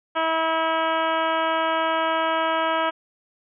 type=harmonic tone; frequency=323.4 Hz; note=E4; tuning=33 cents flat; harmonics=1 / 2 / 3 / 4 / 5 / 6 / 7 / 8 / 9 / 10; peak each=-32 / -25 / -25 / -26 / -30 / -39 / -35 / -40 / -35 / -37 dBFS; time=0.15-2.91 s; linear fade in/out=20 ms; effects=none